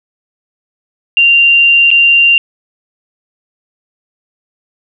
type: tone with dropouts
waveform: sine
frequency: 2777 Hz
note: F7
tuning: 10 cents flat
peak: -4 dBFS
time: 1.17-2.38 s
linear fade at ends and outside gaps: 1 ms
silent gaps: 1.905-1.913 s
effects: none